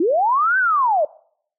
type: linear two-way sweep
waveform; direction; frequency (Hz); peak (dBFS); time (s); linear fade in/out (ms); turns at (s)
sine; up then down; 301.6 to 1568 to 568; -14; 0-1.05; 5; 0.58
effects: noise-tail reverb RT60 0.6 s tail -22 dB re dry